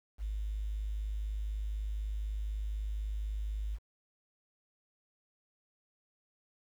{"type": "tone", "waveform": "sine", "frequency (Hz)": 52, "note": "G#1", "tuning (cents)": 3, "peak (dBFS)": -33, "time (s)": [0.18, 3.79], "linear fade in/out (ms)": 50, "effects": ["10-bit"]}